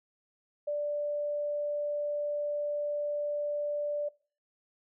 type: tone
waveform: sine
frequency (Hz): 587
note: D5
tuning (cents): -1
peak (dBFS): -29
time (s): 0.67-4.09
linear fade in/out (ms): 10
effects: noise-tail reverb RT60 0.4 s tail -22 dB re dry